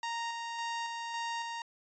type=tone with tremolo; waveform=sawtooth; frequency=930 Hz; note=A#5; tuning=4 cents flat; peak=-30 dBFS; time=0.03-1.62 s; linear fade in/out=2 ms; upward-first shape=square; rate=1.8 Hz; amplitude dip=30%; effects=resampled to 16000 Hz